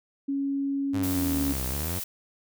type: tone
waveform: sine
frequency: 277.2 Hz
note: C#4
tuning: in tune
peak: -25 dBFS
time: 0.28-1.53 s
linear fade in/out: 10 ms
type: exponential two-way sweep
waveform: sawtooth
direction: down then up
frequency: 103.83 to 62.6 to 95.4 Hz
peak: -26 dBFS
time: 0.93-2 s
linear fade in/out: 20 ms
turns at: 1.66 s
type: noise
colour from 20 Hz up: blue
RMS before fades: -34 dBFS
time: 1.03-2.04 s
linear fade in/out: 5 ms
effects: none